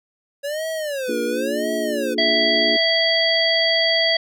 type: tone with vibrato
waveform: square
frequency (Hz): 554.4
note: C#5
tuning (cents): 0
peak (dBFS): -24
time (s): 0.43-2.15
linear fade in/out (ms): 20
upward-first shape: sine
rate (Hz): 0.95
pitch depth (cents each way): 260
type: chord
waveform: sine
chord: Bb dominant seventh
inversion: none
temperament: equal with one note detuned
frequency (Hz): 233.1 / 293.7 / 349.2 / 422.1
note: Bb3 / D4 / F4 / Ab4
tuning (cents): 0 / 0 / 0 / +28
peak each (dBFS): -28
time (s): 1.08-2.77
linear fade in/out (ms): 10
type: harmonic tone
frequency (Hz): 659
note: E5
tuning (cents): -1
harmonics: 1 / 3 / 5 / 7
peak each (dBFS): -21 / -21 / -21 / -21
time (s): 2.18-4.17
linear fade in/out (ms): 5
effects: none